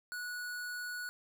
square tone, 1467 Hz, F#6, 15 cents flat, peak -39 dBFS, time 0.12-1.09 s, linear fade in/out 0 ms, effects none

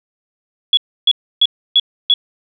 sine tone bursts, 3372 Hz, G#7, 26 cents sharp, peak -7 dBFS, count 5, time 0.73-2.14 s, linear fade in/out 2 ms, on 42 ms, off 300 ms, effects none

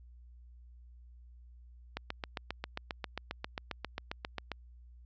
click train, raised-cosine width 0.3 ms, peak -20 dBFS, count 20, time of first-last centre 1.97-4.517 s, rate 7.46 Hz, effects added 60 Hz sine -52 dBFS peak until 5.05 s + resampled to 16000 Hz

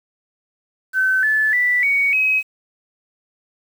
sine tone with pitch steps, 1529 / 1736.2 / 1971.4 / 2239 / 2542 Hz, G6 / A6 / B6 / C#7 / D#7, -44 / -24 / -4 / +17 / +36 cents, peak -14 dBFS, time 0.93-2.43 s, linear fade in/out 50 ms, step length 300 ms, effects 7-bit

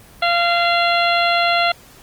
harmonic tone with a mistuned harmonic, 690 Hz, F5, 21 cents flat, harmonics 1 / 2 / 3 / 4 / 5 / 6, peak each -17 / -20 / -22 / -23 / -24 / -25 dBFS, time 0.22-1.72 s, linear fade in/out 5 ms, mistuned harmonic 5, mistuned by -35 cents, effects pink hiss -45 dBFS RMS until 2.02 s + Opus 24 kbps

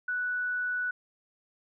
sine tone, 1480 Hz, F#6, in tune, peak -28 dBFS, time 0.08-0.91 s, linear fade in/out 5 ms, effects none

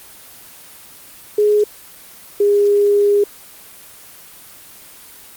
sine tone pair in turn, 418.3 / 408.3 Hz, G#4 / G#4, +12 / -29 cents, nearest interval unison, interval 41 cents, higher first, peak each -10 dBFS, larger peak neither, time 1.38-1.64 / 2.4-3.24 s, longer second, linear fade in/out 5 ms, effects white hiss -40 dBFS RMS until 5.36 s + Opus 24 kbps

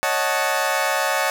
20% pulse chord, D# half-diminished seventh, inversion third, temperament equal, 554.4 / 622.3 / 740 / 880 Hz, C#5 / D#5 / F#5 / A5, 0 / 0 / 0 / 0 cents, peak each -20 dBFS, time 0.03-1.3 s, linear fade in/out 0 ms, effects none

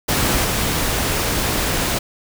pink noise with level steps, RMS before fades -18 / -20 dBFS, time 0.08-1.99 s, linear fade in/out 10 ms, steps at 0.44 s, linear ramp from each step 5 ms, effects none

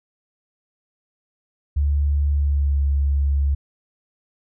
sine tone with pitch glide, 72 to 70.15 Hz, D2 to C#2, -34 to +21 cents, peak -16 dBFS, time 1.76-3.55 s, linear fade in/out 10 ms, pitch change -45 cents, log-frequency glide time 2.34-2.8 s, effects none

